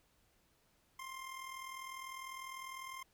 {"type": "tone with amplitude modulation", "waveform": "25% pulse", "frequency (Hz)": 1054, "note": "C6", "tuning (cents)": 12, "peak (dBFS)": -39, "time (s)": [0.99, 3.03], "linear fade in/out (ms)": 5, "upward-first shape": "sine", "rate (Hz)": 40, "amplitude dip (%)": 55, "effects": ["pink hiss -73 dBFS RMS until 3.13 s"]}